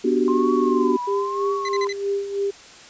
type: chord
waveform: sine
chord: G major seventh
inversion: first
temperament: equal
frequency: 246.9 / 293.7 / 370 / 392 Hz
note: B3 / D4 / F#4 / G4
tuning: 0 / 0 / 0 / 0 cents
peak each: -22 / -24 / -20 / -23 dBFS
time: 0.04-0.97 s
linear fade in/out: 10 ms
type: tone with vibrato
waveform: sine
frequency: 1048 Hz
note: C6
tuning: 2 cents sharp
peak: -25 dBFS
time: 0.28-1.87 s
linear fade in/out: 0 ms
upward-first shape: triangle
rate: 1 Hz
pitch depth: 130 cents each way
type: tone with tremolo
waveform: sine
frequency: 399.1 Hz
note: G4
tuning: 31 cents sharp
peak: -19 dBFS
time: 1.07-2.51 s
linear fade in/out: 10 ms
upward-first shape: sine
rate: 3.1 Hz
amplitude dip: 65%
type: tone bursts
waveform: 25% pulse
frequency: 2024 Hz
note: B6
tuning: 42 cents sharp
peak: -24 dBFS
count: 4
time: 1.65-1.927 s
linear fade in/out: 2 ms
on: 37 ms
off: 43 ms
effects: white hiss -44 dBFS RMS until 2.89 s + resampled to 16000 Hz